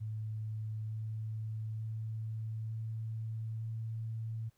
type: tone with pitch steps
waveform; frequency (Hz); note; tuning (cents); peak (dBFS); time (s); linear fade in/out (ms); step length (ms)
sine; 108.8 / 109.62 / 110.45 / 111.28 / 112.12; A2 / A2 / A2 / A2 / A2; -19 / -6 / +7 / +20 / +33; -36; 0-4.5; 20; 900
effects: pink hiss -75 dBFS RMS until 4.57 s